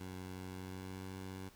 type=tone with pitch glide; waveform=15% pulse; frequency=92.5 to 94.55 Hz; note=F#2 to F#2; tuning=0 to +38 cents; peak=-38 dBFS; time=0-1.49 s; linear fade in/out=5 ms; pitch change=+38 cents; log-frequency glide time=0.44-1.08 s; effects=pink hiss -63 dBFS RMS until 1.55 s